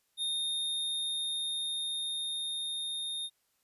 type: tone with level ramp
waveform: square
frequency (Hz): 3673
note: A#7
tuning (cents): -26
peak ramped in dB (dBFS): -31 to -35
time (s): 0.17-3.3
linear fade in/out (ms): 50
effects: white hiss -75 dBFS RMS until 3.63 s + resampled to 32000 Hz